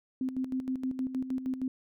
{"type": "tone with tremolo", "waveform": "sine", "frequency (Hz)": 259.5, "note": "C4", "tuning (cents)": -14, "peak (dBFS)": -28, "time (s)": [0.21, 1.68], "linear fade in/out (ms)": 2, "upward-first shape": "square", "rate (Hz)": 6.4, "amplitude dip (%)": 65, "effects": []}